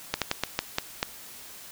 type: slowing click train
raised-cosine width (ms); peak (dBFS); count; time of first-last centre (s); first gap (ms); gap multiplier
0.2; -7; 7; 0.14-1.029; 77; 1.26
effects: white hiss -45 dBFS RMS until 1.71 s